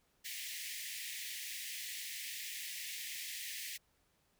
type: high-pass noise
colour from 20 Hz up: pink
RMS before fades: -44 dBFS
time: 0.24-3.78 s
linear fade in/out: 20 ms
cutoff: 1800 Hz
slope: 96 dB/octave
effects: pink hiss -75 dBFS RMS until 4.39 s